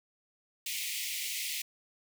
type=high-pass noise; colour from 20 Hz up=pink; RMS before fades=-36 dBFS; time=0.66-1.62 s; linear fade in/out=5 ms; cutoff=2000 Hz; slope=96 dB/octave; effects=none